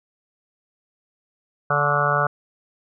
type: harmonic tone with a mistuned harmonic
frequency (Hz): 145.1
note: D3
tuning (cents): -21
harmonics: 1 / 3 / 4 / 5 / 6 / 7 / 8 / 9 / 10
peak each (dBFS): -26 / -30 / -25 / -27 / -30 / -30 / -24 / -24 / -24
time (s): 1.7-2.27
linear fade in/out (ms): 5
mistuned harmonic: 7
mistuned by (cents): +79
effects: none